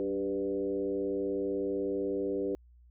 sine tone with frequency modulation, 392 Hz, G4, in tune, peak -29 dBFS, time 0-2.55 s, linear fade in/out 0 ms, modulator 100 Hz, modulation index 1.2, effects added 60 Hz sine -55 dBFS peak until 2.9 s

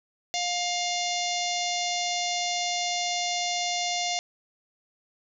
harmonic tone, 706 Hz, F5, 19 cents sharp, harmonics 1 / 3 / 4 / 5 / 6 / 7 / 8 / 9 / 10, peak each -30 / -34 / -36 / -34 / -36 / -38 / -36 / -37 / -41 dBFS, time 0.34-4.19 s, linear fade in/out 0 ms, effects none

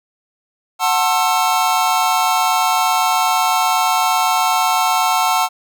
square chord, F# half-diminished seventh, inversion none, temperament just, 740 / 888 / 1065.6 / 1332 Hz, F#5 / A5 / C6 / E6, 0 / +16 / +31 / +18 cents, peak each -19 / -19 / -22 / -21 dBFS, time 0.79-5.49 s, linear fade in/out 50 ms, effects none

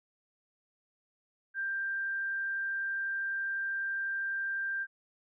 sine tone, 1583 Hz, G6, 17 cents sharp, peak -31 dBFS, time 1.54-4.87 s, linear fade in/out 50 ms, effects none

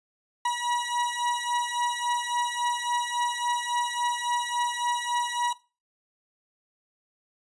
40% pulse beating tone pair, 963 / 966.6 Hz, B5 / B5, -44 / -38 cents, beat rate 3.6 Hz, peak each -27 / -28 dBFS, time 0.45-5.53 s, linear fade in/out 5 ms, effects noise-tail reverb RT60 0.3 s tail -18 dB re dry + resampled to 24000 Hz

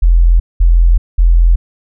sine tone bursts, 42.48 Hz, F1, 47 cents flat, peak -4 dBFS, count 3, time 0.02-1.56 s, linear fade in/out 10 ms, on 380 ms, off 200 ms, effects none

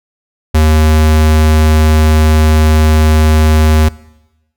square tone, 77.78 Hz, D#2, in tune, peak -6 dBFS, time 0.54-3.89 s, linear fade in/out 10 ms, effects noise-tail reverb RT60 1.0 s tail -21 dB re dry

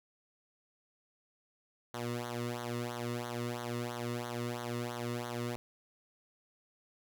sawtooth tone with flanger, 120 Hz, B2, 49 cents flat, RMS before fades -38 dBFS, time 1.94-5.56 s, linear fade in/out 0 ms, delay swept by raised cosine 0.39 to 1.29 ms, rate 3 Hz, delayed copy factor -0.85, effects none

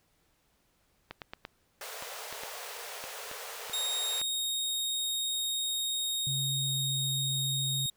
clicks, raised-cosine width 0.3 ms, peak -23 dBFS, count 11, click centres 1.11 / 1.218 / 1.335 / 1.451 / 2.024 / 2.326 / 2.435 / 3.04 / 3.314 / 3.697 / 4.215 s
pink high-pass noise, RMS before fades -42 dBFS, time 1.81-4.21 s, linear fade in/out 2 ms, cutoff 420 Hz, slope 96 dB/octave
sawtooth tone, 3729 Hz, A#7, in tune, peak -27 dBFS, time 3.73-7.9 s, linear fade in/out 5 ms
sine tone with pitch glide, 137.1 to 136.23 Hz, C#3 to C#3, -19 to -30 cents, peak -33 dBFS, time 6.27-7.86 s, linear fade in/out 0 ms, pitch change -11 cents, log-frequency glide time 6.51-6.85 s
effects pink hiss -71 dBFS RMS until 7.96 s

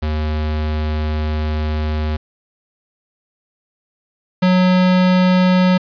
square tone pair in turn, 76.8 / 183.3 Hz, D#2 / F#3, -22 / -16 cents, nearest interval octave + minor third, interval 1506 cents, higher second, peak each -18 / -11 dBFS, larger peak second, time 0.02-2.17 / 4.42-5.78 s, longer first, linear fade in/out 10 ms, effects resampled to 11025 Hz + 7-bit

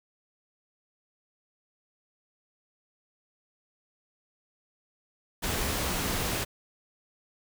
pink noise, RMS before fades -30 dBFS, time 5.42-6.45 s, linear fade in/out 20 ms, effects none

